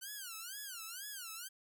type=tone with vibrato; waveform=5% pulse; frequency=1486 Hz; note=F#6; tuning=7 cents sharp; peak=-33 dBFS; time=0.01-1.49 s; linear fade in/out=20 ms; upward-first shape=sine; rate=2.1 Hz; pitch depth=230 cents each way; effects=none